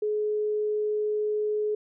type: tone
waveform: sine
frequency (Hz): 423.2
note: G#4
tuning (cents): +33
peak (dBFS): -24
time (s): 0.02-1.75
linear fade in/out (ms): 5
effects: none